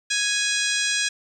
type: harmonic tone with a mistuned harmonic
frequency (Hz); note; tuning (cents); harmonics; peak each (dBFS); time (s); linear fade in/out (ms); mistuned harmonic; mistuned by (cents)
830.6; G#5; 0; 2 / 3 / 4 / 5 / 6 / 7 / 8 / 9 / 10; -26 / -28 / -29 / -30 / -31 / -31 / -32 / -33 / -33; 0.1-1.09; 10; 5; -49
effects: 9-bit